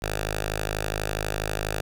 5% pulse tone with notch filter, 52.2 Hz, G#1, 10 cents sharp, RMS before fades -29 dBFS, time 0.02-1.81 s, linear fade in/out 5 ms, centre 240 Hz, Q 0.58, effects none

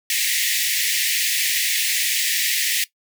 pink high-pass noise, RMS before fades -21 dBFS, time 0.1-2.84 s, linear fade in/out 2 ms, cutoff 1800 Hz, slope 96 dB/octave, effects noise-tail reverb RT60 0.1 s tail -17 dB re dry

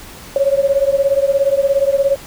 sine beating tone pair, 546 / 563 Hz, C#5 / C#5, -26 / +27 cents, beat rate 17 Hz, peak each -14 / -15 dBFS, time 0.36-2.16 s, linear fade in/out 2 ms, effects pink hiss -36 dBFS RMS until 2.26 s

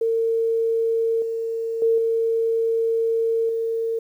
sine tone with level steps, 454.8 Hz, A#4, 43 cents flat, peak -18 / -23 / -15 / -18 / -21 dBFS, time 0.01-3.99 s, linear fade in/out 5 ms, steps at 1.22 / 1.82 / 1.98 / 3.49 s, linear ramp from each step 2 ms, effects 9-bit

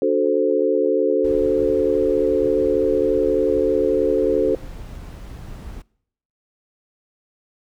sine chord, D dominant seventh, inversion none, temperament equal with one note detuned, 293.7 / 368.7 / 440 / 523.3 Hz, D4 / F#4 / A4 / C5, 0 / -6 / 0 / 0 cents, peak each -23 / -21 / -19 / -21 dBFS, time 0.02-4.55 s, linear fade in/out 2 ms
brown noise, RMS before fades -35 dBFS, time 1.24-5.82 s, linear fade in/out 5 ms
effects noise-tail reverb RT60 0.7 s tail -24 dB re dry

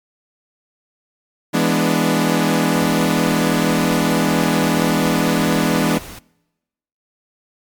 sawtooth chord, E dominant seventh, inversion none, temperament equal with one note detuned, 166.06 / 207.7 / 246.9 / 293.7 Hz, E3 / G#3 / B3 / D4, +13 / 0 / 0 / 0 cents, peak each -16 dBFS, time 1.53-5.99 s, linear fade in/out 20 ms
pink noise, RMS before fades -35 dBFS, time 2.75-6.19 s, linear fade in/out 5 ms
effects noise-tail reverb RT60 1.0 s tail -26 dB re dry + MP3 96 kbps

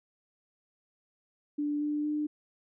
sine tone with pitch steps, 293.7 / 296.8 / 299.9 Hz, D4 / D4 / D4, 0 / +18 / +36 cents, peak -28 dBFS, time 1.58-2.27 s, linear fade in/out 10 ms, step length 230 ms, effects none

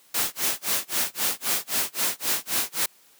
white noise with tremolo, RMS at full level -23 dBFS, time 0.14-2.86 s, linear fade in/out 5 ms, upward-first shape sine, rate 3.8 Hz, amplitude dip 100%, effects white hiss -57 dBFS RMS until 3.19 s + high-pass 150 Hz 12 dB/octave

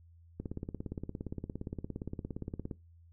click train, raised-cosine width 3 ms, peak -25 dBFS, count 41, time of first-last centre 0.4-2.712 s, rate 17.3 Hz, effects noise-tail reverb RT60 0.2 s tail -19 dB re dry + added 84 Hz sine -56 dBFS peak until 3.12 s

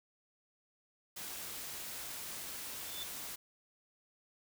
white noise, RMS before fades -44 dBFS, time 1.16-3.36 s, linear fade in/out 10 ms
triangle tone with exponential growth, 3520 Hz, A7, in tune, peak -37 dBFS, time 2.71-3.03 s, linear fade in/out 0 ms, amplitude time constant 69 ms
effects none

